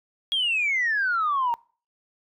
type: exponential sweep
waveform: sine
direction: down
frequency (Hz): 3322 to 918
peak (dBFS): -20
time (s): 0.32-1.54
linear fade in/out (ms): 0
effects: noise-tail reverb RT60 0.4 s tail -25 dB re dry + tanh soft clip ceiling -17 dBFS